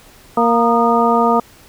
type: harmonic tone with a mistuned harmonic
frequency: 233.1 Hz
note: A#3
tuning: in tune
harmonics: 1 / 2 / 3 / 4 / 5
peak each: -17 / -17 / -17 / -17 / -17 dBFS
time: 0.37-1.4 s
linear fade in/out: 5 ms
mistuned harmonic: 5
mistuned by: +88 cents
effects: pink hiss -45 dBFS RMS until 1.68 s